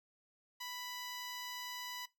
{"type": "tone", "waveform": "10% pulse", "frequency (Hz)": 989, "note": "B5", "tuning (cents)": 2, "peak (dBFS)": -34, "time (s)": [0.6, 2.06], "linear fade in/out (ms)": 10, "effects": ["noise-tail reverb RT60 0.2 s tail -19 dB re dry"]}